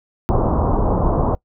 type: low-pass noise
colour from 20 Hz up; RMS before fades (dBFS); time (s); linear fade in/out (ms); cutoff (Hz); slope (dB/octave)
pink; -17; 0.29-1.35; 0; 1100; 48
effects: noise-tail reverb RT60 0.1 s tail -22 dB re dry